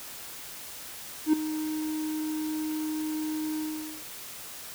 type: tone with ADSR envelope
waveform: triangle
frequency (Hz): 309.8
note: D#4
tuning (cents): -7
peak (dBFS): -14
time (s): 1.26-4.04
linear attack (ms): 72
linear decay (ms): 5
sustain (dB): -13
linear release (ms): 450
effects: white hiss -42 dBFS RMS until 4.74 s